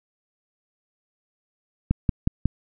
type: click train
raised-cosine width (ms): 5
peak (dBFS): -7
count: 4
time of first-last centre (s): 1.91-2.456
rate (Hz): 5.49
effects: none